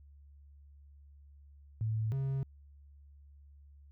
sine / triangle tone pair in turn, 110 / 135.44 Hz, A2 / C#3, 0 / -40 cents, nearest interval major third, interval 360 cents, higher second, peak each -30 / -29 dBFS, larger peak second, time 1.81-2.12 / 2.12-2.43 s, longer neither, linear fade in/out 0 ms, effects added 71 Hz sine -54 dBFS peak until 3.91 s

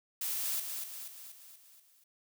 blue noise with echo, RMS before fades -35 dBFS, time 0.21-0.6 s, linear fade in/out 5 ms, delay 240 ms, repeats 6, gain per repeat -5 dB, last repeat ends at 2.04 s, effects none

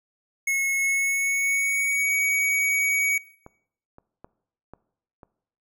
square tone with pitch glide, 2182 to 2255 Hz, C#7 to C#7, -28 to +29 cents, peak -22 dBFS, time 0.47-3.18 s, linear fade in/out 5 ms, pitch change +57 cents, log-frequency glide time 0.76-2.09 s
clicks, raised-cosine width 1 ms, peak -28 / -33 / -28 / -27 / -31 dBFS, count 5, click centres 3.464 / 3.984 / 4.245 / 4.736 / 5.232 s
effects noise-tail reverb RT60 0.7 s tail -20 dB re dry

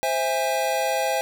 square chord, C augmented, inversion none, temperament equal with one note detuned, 523.3 / 659.3 / 818.2 Hz, C5 / E5 / G#5, 0 / 0 / -26 cents, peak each -27 / -27 / -26 dBFS, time 0.03-1.21 s, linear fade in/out 0 ms, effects none

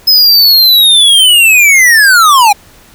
square linear sweep, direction down, 5130 to 784 Hz, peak -3 dBFS, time 0.07-2.53 s, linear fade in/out 10 ms, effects pink hiss -40 dBFS RMS until 2.94 s

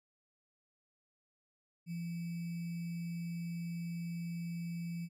sine tone with sample-and-hold, 170 Hz, F3, 46 cents flat, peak -37 dBFS, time 1.86-5.09 s, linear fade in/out 50 ms, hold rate 2450 Hz, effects resampled to 32000 Hz

